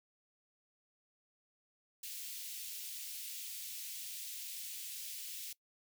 white high-pass noise, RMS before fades -45 dBFS, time 2.03-5.53 s, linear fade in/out 5 ms, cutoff 2500 Hz, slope 24 dB/octave, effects noise-tail reverb RT60 0.1 s tail -21 dB re dry

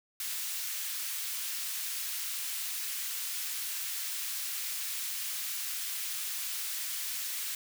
white high-pass noise, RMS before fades -36 dBFS, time 0.2-7.55 s, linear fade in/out 2 ms, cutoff 1800 Hz, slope 12 dB/octave, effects none

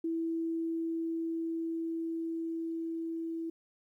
sine tone with level ramp, 329 Hz, E4, 3 cents flat, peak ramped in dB -30 to -34 dBFS, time 0.04-3.5 s, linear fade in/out 5 ms, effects 12-bit

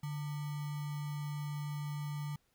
sine tone with sample-and-hold, 146.83 Hz, D3, in tune, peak -36 dBFS, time 0.03-2.36 s, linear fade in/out 5 ms, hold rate 1050 Hz, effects pink hiss -75 dBFS RMS until 2.54 s

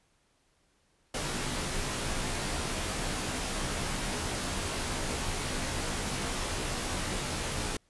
pink noise with comb filter, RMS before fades -33 dBFS, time 1.14-7.77 s, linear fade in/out 5 ms, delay 18 ms, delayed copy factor -0.75, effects pink hiss -70 dBFS RMS until 7.89 s + resampled to 24000 Hz

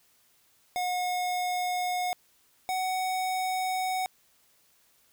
square tone pair in turn, 724 / 746.1 Hz, F#5 / F#5, -38 / +14 cents, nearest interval minor second, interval 52 cents, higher second, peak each -28 dBFS, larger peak neither, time 0.76-2.13 / 2.69-4.06 s, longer neither, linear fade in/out 0 ms, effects white hiss -65 dBFS RMS until 5.12 s

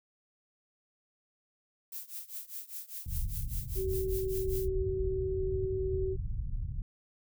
violet noise with tremolo, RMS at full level -39 dBFS, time 1.92-4.68 s, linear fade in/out 5 ms, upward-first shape triangle, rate 5 Hz, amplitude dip 95%
pink low-pass noise, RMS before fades -35 dBFS, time 3.06-6.82 s, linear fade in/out 2 ms, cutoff 120 Hz, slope 24 dB/octave
sine tone, 379.3 Hz, F#4, 43 cents sharp, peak -31 dBFS, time 3.75-6.17 s, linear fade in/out 50 ms
effects none

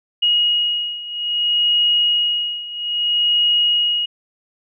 sine beating tone pair, 2886 / 2886.61 Hz, F#7 / F#7, -44 / -43 cents, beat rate 0.61 Hz, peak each -20 / -17 dBFS, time 0.22-4.06 s, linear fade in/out 10 ms, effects none

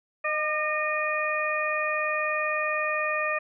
harmonic tone with a mistuned harmonic, 614 Hz, D#5, 23 cents flat, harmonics 1 / 2 / 3 / 4, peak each -30 / -30 / -30 / -30 dBFS, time 0.24-3.39 s, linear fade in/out 10 ms, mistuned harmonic 2, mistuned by -33 cents, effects none

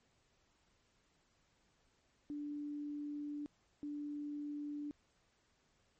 sine tone bursts at uneven times, 293 Hz, D4, 4 cents flat, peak -40 dBFS, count 2, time 2.3-3.46 / 3.83-4.91 s, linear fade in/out 0 ms, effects pink hiss -75 dBFS RMS until 5.99 s + MP3 32 kbps

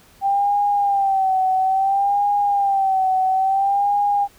sine tone with vibrato, 784 Hz, G5, in tune, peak -15 dBFS, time 0.21-4.28 s, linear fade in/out 50 ms, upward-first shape sine, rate 0.59 Hz, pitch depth 70 cents each way, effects pink hiss -51 dBFS RMS until 4.38 s

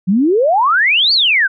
sine exponential two-way sweep, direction up then down, 174.2 to 4655 to 1467 Hz, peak -9 dBFS, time 0.07-1.48 s, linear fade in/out 20 ms, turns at 1.13 s, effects none

